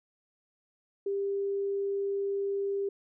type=tone; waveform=sine; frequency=397.3 Hz; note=G4; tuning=23 cents sharp; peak=-28 dBFS; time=1.06-2.89 s; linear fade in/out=5 ms; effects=none